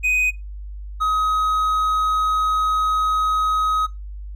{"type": "tone pair in turn", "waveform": "triangle", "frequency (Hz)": [2500, 1265.3], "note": ["D#7", "D#6"], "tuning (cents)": [8, 29], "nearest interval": "octave", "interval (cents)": 1179, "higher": "first", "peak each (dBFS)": -15, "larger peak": "neither", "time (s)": [[0.03, 0.31], [1, 3.87]], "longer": "second", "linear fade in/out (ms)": 20, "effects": ["noise-tail reverb RT60 0.2 s tail -18 dB re dry", "added 50 Hz sine -30 dBFS peak until 4.35 s"]}